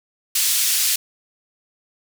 white band-pass noise, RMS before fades -19 dBFS, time 0.35-0.96 s, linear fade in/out 5 ms, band 2800 to 14000 Hz, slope 12 dB/octave, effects none

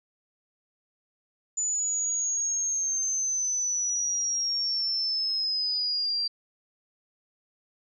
sine linear sweep, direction down, 7000 to 4699 Hz, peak -25 dBFS, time 1.57-6.28 s, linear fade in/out 10 ms, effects none

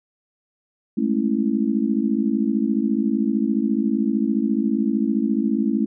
sine chord, A major seventh, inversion third, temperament just, 206.2 / 220 / 275 / 330 Hz, G#3 / A3 / C#4 / E4, -12 / 0 / -14 / +2 cents, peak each -26 / -21 / -23 / -26 dBFS, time 0.97-5.86 s, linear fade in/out 10 ms, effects none

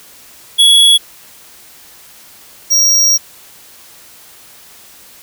square tone pair in turn, 3364 / 5644 Hz, G#7 / F8, +22 / +17 cents, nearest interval major sixth, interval 895 cents, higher second, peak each -5 / -8 dBFS, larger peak first, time 0.58-0.98 / 2.7-3.18 s, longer second, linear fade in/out 20 ms, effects white hiss -40 dBFS RMS until 5.22 s

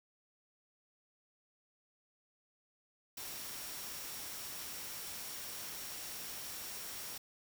sine tone in noise, 5588 Hz, F8, in tune, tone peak -53 dBFS, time 3.17-7.18 s, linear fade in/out 5 ms, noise white, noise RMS -45 dBFS, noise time 3.17-7.18 s, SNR -11 dB, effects none

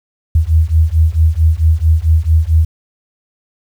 sine beating tone pair, 77.78 / 82.28 Hz, D#2 / E2, 0 / -3 cents, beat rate 4.5 Hz, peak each -11 dBFS, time 0.35-2.65 s, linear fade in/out 5 ms, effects 7-bit

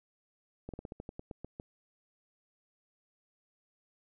slowing click train, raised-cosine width 2 ms, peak -28 dBFS, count 11, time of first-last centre 0.69-1.599 s, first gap 47 ms, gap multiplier 1.14, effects none

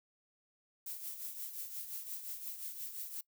violet noise with tremolo, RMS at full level -41 dBFS, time 0.86-3.21 s, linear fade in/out 5 ms, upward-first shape triangle, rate 5.7 Hz, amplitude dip 65%, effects noise-tail reverb RT60 0.1 s tail -21 dB re dry

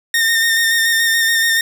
sawtooth tone with vibrato, 1827 Hz, A#6, 35 cents flat, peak -9 dBFS, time 0.14-1.61 s, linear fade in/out 2 ms, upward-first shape square, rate 7 Hz, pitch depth 19 cents each way, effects none

